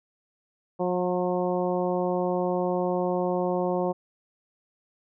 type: harmonic tone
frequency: 180 Hz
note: F#3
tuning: 47 cents flat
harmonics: 1 / 2 / 3 / 4 / 5 / 6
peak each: -30 / -28 / -28 / -32 / -34 / -39 dBFS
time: 0.79-3.93 s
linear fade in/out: 20 ms
effects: none